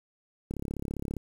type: click train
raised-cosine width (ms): 3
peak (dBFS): -21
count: 24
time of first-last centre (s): 0.51-1.167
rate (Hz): 35
effects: 8-bit